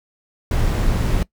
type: noise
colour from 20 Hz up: brown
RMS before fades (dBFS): -18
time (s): 0.51-1.23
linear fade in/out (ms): 2
effects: noise-tail reverb RT60 0.1 s tail -21 dB re dry